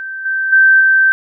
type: tone with level steps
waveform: sine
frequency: 1556 Hz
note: G6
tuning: 13 cents flat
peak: -22 / -14 / -5 / -7 dBFS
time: 0-1.12 s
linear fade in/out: 0 ms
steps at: 0.25 / 0.52 / 0.8 s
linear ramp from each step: 10 ms
effects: none